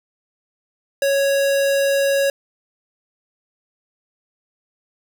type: tone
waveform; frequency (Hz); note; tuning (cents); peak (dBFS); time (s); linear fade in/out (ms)
square; 554; C#5; -1; -16; 1.02-2.3; 2
effects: none